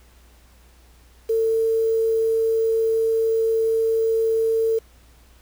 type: tone with quantisation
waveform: sine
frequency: 449.3 Hz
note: A4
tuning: 36 cents sharp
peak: -17 dBFS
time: 1.29-4.79 s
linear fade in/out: 10 ms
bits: 7
effects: added 60 Hz sine -50 dBFS peak until 5.41 s + pink hiss -56 dBFS RMS until 5.41 s